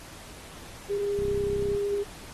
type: tone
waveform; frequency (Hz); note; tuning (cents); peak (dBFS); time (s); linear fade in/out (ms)
sine; 405.1; G#4; -43; -25; 0.89-2.04; 20
type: click train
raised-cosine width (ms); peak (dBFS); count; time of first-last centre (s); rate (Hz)
5; -23; 19; 1.19-1.749; 32.2
effects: pink hiss -46 dBFS RMS until 2.33 s + AAC 32 kbps